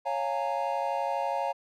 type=chord; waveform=triangle; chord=Bb minor seventh; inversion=first; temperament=equal with one note detuned; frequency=554.4 / 698.5 / 830.6 / 922.7 Hz; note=Db5 / F5 / Ab5 / Bb5; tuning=0 / 0 / 0 / -18 cents; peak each=-31 dBFS; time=0.05-1.53 s; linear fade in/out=20 ms; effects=none